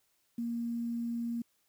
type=tone with quantisation; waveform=sine; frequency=234.5 Hz; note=A#3; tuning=11 cents sharp; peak=-32 dBFS; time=0.38-1.42 s; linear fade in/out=5 ms; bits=10; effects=white hiss -74 dBFS RMS until 1.68 s